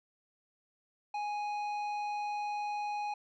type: tone with tanh clipping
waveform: triangle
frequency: 830.6 Hz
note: G#5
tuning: in tune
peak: -35 dBFS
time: 1.14-3.14 s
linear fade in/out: 5 ms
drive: 14 dB
effects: none